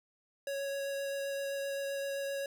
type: tone with vibrato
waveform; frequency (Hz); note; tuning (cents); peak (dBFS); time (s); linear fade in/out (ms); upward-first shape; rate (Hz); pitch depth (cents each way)
square; 554.4; C#5; 0; -35; 0.47-2.46; 2; sine; 7.7; 8
effects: none